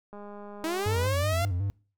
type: click train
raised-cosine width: 1 ms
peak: -31 dBFS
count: 193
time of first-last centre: 0.13-1.067 s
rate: 205 Hz
type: linear sweep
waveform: sawtooth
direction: up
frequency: 311.1 to 700 Hz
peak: -24 dBFS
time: 0.64-1.45 s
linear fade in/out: 0 ms
type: tone with vibrato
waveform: triangle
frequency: 93.8 Hz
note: F#2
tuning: 24 cents sharp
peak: -24 dBFS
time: 0.86-1.7 s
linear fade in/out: 0 ms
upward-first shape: square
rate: 5.4 Hz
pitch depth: 99 cents each way
effects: noise-tail reverb RT60 0.4 s tail -24 dB re dry